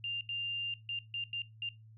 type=tone bursts at uneven times; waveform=sine; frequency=2794 Hz; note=F7; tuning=in tune; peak=-34 dBFS; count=6; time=0.04-0.21 / 0.29-0.74 / 0.89-0.99 / 1.14-1.24 / 1.33-1.42 / 1.62-1.69 s; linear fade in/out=2 ms; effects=noise-tail reverb RT60 0.2 s tail -19 dB re dry + added 110 Hz sine -53 dBFS peak until 1.97 s